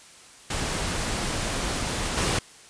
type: noise with level steps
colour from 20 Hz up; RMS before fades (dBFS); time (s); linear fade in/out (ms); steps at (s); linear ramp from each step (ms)
pink; -28 / -24; 0.5-2.39; 5; 2.17; 5
effects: white hiss -49 dBFS RMS until 2.69 s + resampled to 22050 Hz

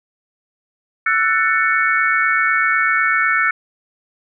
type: chord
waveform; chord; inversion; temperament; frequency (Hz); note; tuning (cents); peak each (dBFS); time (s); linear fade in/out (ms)
sine; F# minor seventh; third; just; 1332 / 1480 / 1776 / 2220; E6 / F#6 / A6 / C#7; +18 / 0 / +16 / +2; -19; 1.06-3.51; 5
effects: none

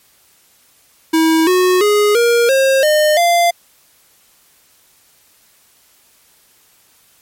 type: tone with pitch steps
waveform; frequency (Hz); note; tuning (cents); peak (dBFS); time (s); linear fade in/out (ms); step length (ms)
square; 322.3 / 366 / 415.6 / 471.9 / 535.8 / 608.4 / 690.9; E4 / F#4 / G#4 / A#4 / C5 / D#5 / F5; -39 / -19 / +1 / +21 / +41 / -39 / -19; -10; 1.13-3.51; 10; 340
effects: white hiss -52 dBFS RMS until 7.21 s + MP3 64 kbps

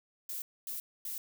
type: noise bursts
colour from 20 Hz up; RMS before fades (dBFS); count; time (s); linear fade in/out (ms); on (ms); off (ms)
violet; -39; 3; 0.29-1.18; 2; 130; 250
effects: none

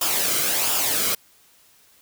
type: noise with flanger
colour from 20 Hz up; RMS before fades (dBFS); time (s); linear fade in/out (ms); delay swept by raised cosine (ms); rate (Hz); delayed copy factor
white; -22; 0.01-1.15; 5; 0.48 to 1.14; 1.4; -0.55
effects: white hiss -56 dBFS RMS until 2.01 s

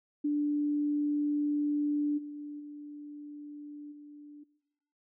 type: tone with level steps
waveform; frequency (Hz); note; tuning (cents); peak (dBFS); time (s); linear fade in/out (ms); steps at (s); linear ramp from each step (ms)
sine; 293.7; D4; 0; -26 / -38 / -41 / -46; 0.24-4.44; 10; 2.17 / 2.59 / 3.91; 20
effects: noise-tail reverb RT60 0.9 s tail -20 dB re dry

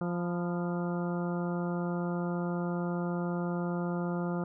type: harmonic tone with a mistuned harmonic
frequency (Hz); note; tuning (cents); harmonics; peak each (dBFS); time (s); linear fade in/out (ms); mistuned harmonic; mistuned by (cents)
174.7; F3; +1; 1 / 2 / 3 / 4 / 5 / 6 / 7 / 8; -31 / -37 / -40 / -43 / -45 / -49 / -45 / -47; 0.01-4.44; 2; 6; -67
effects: none

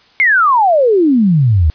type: exponential sweep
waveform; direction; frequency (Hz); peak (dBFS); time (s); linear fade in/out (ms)
sine; down; 2200 to 72.6; -7; 0.2-1.7; 0
effects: white hiss -48 dBFS RMS until 1.74 s + resampled to 11025 Hz

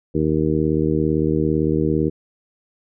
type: harmonic tone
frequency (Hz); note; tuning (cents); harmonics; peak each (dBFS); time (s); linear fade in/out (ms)
77.78; D#2; 0; 1 / 2 / 3 / 4 / 5 / 6; -27 / -22 / -25 / -21 / -23 / -25; 0.14-2.1; 20
effects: none

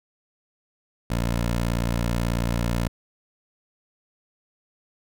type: tone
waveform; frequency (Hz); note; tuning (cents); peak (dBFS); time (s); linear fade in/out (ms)
15% pulse; 58.3; A#1; +1; -16; 1.1-2.88; 5
effects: none

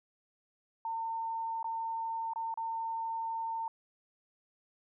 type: tone with dropouts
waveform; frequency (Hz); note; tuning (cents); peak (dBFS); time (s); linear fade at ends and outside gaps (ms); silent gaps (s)
sine; 906; A#5; -50; -33; 0.85-3.68; 2; 1.629-1.643 / 2.335-2.359 / 2.541-2.574
effects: none

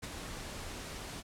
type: noise with ADSR envelope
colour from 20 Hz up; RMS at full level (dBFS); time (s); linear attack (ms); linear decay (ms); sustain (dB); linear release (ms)
pink; -39; 0.02-1.23; 20; 19; -4; 37
effects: low-pass 10000 Hz 12 dB/octave

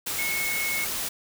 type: tone in noise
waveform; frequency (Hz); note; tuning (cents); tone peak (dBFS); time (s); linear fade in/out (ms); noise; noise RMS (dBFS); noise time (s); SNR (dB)
sine; 2188; C#7; -23; -27; 0.18-0.85; 10; white; -30; 0.06-1.09; 0
effects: none

